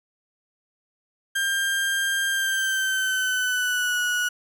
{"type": "tone with pitch glide", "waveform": "35% pulse", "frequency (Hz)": [1595, 1462.6], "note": ["G6", "F#6"], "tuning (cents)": [30, -20], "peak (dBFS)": -20, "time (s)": [1.35, 4.29], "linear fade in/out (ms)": 10, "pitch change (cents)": -150, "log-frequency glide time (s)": [2.29, 4], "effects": []}